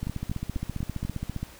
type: two click trains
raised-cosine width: 5 ms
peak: -18 / -18 dBFS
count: 22 / 5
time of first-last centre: 0.03-1.43 / 0.07-1.05 s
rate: 15 / 4.08 Hz
effects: pink hiss -49 dBFS RMS until 1.59 s